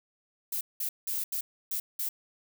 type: noise bursts at uneven times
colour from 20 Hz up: violet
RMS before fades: -32 dBFS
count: 6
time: 0.52-0.61 / 0.8-0.89 / 1.07-1.24 / 1.32-1.41 / 1.71-1.8 / 1.99-2.09 s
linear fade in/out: 5 ms
effects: none